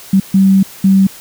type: tone bursts at uneven times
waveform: sine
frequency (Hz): 192.9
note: G3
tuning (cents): -28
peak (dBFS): -5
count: 3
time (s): 0.13-0.2 / 0.34-0.63 / 0.84-1.07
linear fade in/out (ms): 5
effects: white hiss -35 dBFS RMS until 1.2 s